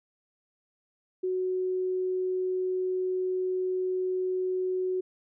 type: tone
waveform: sine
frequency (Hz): 370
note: F#4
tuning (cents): 0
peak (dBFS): -26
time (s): 1.23-5.01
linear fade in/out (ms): 10
effects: none